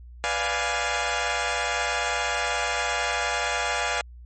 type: chord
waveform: 15% pulse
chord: B diminished seventh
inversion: none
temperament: equal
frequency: 493.9 / 587.3 / 698.5 / 830.6 Hz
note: B4 / D5 / F5 / Ab5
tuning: 0 / 0 / 0 / 0 cents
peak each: -26 / -25 / -22 / -22 dBFS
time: 0.24-4.01 s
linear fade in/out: 0 ms
effects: added 60 Hz sine -41 dBFS peak until 4.25 s + MP3 32 kbps